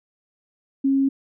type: tone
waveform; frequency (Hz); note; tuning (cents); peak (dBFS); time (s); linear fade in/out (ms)
sine; 271.9; C#4; -33; -16; 0.84-1.09; 10
effects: none